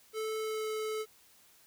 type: tone with pitch glide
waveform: square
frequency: 437.1 to 433.6 Hz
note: A4 to A4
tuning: -11 to -25 cents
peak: -34 dBFS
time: 0.13-1.06 s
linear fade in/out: 50 ms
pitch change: -14 cents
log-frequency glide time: 0.38-0.69 s
effects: white hiss -62 dBFS RMS until 1.66 s